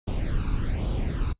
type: noise with flanger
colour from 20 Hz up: brown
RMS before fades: -26 dBFS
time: 0.07-1.33 s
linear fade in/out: 10 ms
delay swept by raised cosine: 0.27 to 0.8 ms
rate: 1.2 Hz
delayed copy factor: +0.65
effects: noise-tail reverb RT60 0.1 s tail -23 dB re dry + resampled to 8000 Hz